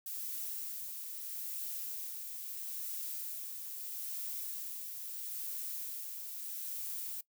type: noise with tremolo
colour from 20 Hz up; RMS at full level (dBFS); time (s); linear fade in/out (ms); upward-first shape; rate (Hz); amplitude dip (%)
violet; -40; 0.06-7.21; 5; sine; 0.77; 35
effects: noise-tail reverb RT60 0.1 s tail -20 dB re dry